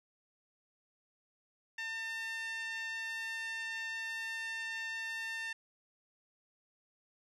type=tone with band-pass filter; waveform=5% pulse; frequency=901 Hz; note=A5; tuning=41 cents sharp; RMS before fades=-40 dBFS; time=1.78-5.53 s; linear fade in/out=5 ms; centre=2000 Hz; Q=4.1; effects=none